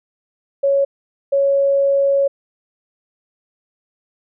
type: tone pair in turn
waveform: sine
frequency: 555 / 555 Hz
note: C#5 / C#5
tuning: +2 / +2 cents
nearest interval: unison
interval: 0 cents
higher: neither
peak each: -12 dBFS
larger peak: neither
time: 0.63-0.85 / 1.32-2.28 s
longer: second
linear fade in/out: 10 ms
effects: none